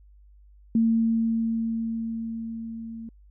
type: tone with level ramp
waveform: sine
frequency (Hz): 226.8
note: A#3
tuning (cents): -47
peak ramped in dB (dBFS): -17 to -35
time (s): 0.75-3.09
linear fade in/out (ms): 2
effects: added 50 Hz sine -50 dBFS peak until 3.3 s